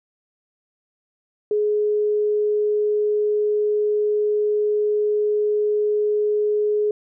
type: tone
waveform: sine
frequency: 420 Hz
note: G#4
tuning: 19 cents sharp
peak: -17 dBFS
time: 1.51-6.91 s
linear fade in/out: 2 ms
effects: none